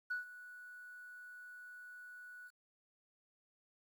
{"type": "tone with ADSR envelope", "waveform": "sine", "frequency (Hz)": 1474, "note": "F#6", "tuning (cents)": -7, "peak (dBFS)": -33, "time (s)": [0.1, 2.51], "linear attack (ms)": 12, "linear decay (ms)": 130, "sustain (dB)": -17, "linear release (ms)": 48, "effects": ["tanh soft clip ceiling -33 dBFS", "11-bit"]}